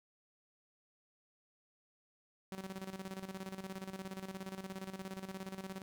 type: tone with tremolo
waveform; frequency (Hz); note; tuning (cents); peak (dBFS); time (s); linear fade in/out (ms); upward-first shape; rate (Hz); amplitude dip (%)
sawtooth; 190.6; G3; -48; -37; 2.52-5.82; 0; square; 17; 70
effects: none